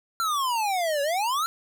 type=exponential two-way sweep; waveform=square; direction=down then up; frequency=1380 to 554.4 to 1380 Hz; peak=-24 dBFS; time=0.2-1.46 s; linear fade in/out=0 ms; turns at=1.02 s; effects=none